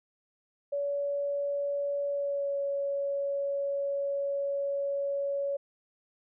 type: tone with pitch glide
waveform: sine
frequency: 568 to 560.5 Hz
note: C#5 to C#5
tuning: +42 to +19 cents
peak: -28 dBFS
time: 0.72-5.57 s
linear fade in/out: 10 ms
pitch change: -23 cents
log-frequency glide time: 2.08-2.58 s
effects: none